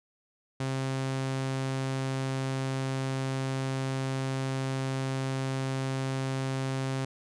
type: tone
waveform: sawtooth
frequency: 133.2 Hz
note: C3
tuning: 31 cents sharp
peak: -25 dBFS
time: 0.6-7.05 s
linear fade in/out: 5 ms
effects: resampled to 22050 Hz